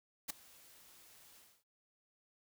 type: noise with ADSR envelope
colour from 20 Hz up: white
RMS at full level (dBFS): -37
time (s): 0.28-1.64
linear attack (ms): 19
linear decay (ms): 10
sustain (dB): -24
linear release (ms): 270
effects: none